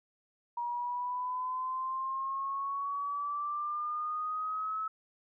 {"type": "exponential sweep", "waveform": "sine", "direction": "up", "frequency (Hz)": [951, 1300], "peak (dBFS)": -32, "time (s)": [0.57, 4.88], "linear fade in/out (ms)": 5, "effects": []}